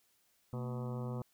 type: harmonic tone with a mistuned harmonic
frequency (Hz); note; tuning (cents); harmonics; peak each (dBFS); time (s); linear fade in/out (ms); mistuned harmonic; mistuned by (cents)
125; B2; +21; 1 / 2 / 3 / 4 / 5 / 6 / 7 / 8 / 9 / 10; -38 / -43 / -49 / -47 / -54 / -56 / -55 / -56 / -56 / -58; 0.53-1.22; 2; 2; -130
effects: white hiss -73 dBFS RMS until 1.33 s